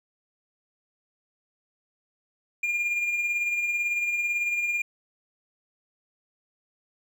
triangle tone with tremolo, 2410 Hz, D7, 44 cents sharp, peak -21 dBFS, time 2.63-4.82 s, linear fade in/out 5 ms, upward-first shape sine, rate 18 Hz, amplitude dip 40%, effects none

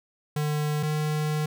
square tone pair in turn, 150 / 152.27 Hz, D3 / D#3, +37 / -37 cents, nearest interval unison, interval 26 cents, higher second, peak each -25 dBFS, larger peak neither, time 0.36-0.83 / 0.83-1.46 s, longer second, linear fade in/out 5 ms, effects none

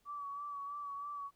sine tone with vibrato, 1144 Hz, D6, 46 cents flat, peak -40 dBFS, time 0.05-1.31 s, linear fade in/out 50 ms, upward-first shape sine, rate 3.1 Hz, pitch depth 35 cents each way, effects pink hiss -75 dBFS RMS until 1.35 s

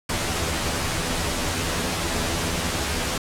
pink noise with comb filter, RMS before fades -25 dBFS, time 0.09-3.18 s, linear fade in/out 5 ms, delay 12 ms, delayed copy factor +0.8, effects low-pass 10000 Hz 12 dB/octave

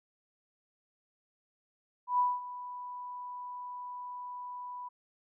sine tone with ADSR envelope, 987.8 Hz, B5, in tune, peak -23 dBFS, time 2.07-4.89 s, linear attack 120 ms, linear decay 210 ms, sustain -16 dB, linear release 14 ms, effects none

